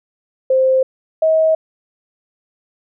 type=tone pair in turn; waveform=sine; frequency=523.3 / 637.2 Hz; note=C5 / D#5; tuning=0 / +41 cents; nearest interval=minor third; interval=341 cents; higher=second; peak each=-10 dBFS; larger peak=neither; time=0.5-0.83 / 1.22-1.55 s; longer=neither; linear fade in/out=5 ms; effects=none